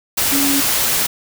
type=tone in noise; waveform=sine; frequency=279.6 Hz; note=C#4; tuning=15 cents sharp; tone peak=-17 dBFS; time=0.32-0.61 s; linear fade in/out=10 ms; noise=white; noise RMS=-17 dBFS; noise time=0.17-1.07 s; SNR=-3 dB; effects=none